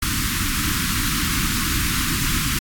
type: band-stop noise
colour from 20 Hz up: pink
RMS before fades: -22 dBFS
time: 0.02-2.59 s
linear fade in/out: 5 ms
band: 320 to 1100 Hz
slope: 48 dB/octave
effects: AAC 64 kbps